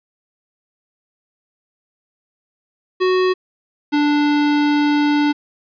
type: tone pair in turn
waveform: square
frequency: 370 / 293.7 Hz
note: F#4 / D4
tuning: 0 / 0 cents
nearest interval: major third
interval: 400 cents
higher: first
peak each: -14 dBFS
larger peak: neither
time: 3-3.34 / 3.92-5.33 s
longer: second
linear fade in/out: 20 ms
effects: resampled to 11025 Hz + 9-bit